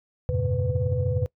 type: tone cluster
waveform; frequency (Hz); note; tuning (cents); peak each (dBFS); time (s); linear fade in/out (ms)
sine; 86.2 / 98.8 / 115.9 / 135.1 / 500; F2 / G2 / A#2 / C#3 / B4; -22 / +14 / -10 / -44 / +21; -28; 0.29-1.26; 0
effects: noise-tail reverb RT60 0.1 s tail -22 dB re dry + tanh soft clip ceiling -12 dBFS